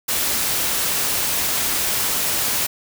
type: noise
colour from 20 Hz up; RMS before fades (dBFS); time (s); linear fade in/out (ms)
white; -21; 0.08-2.67; 10
effects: none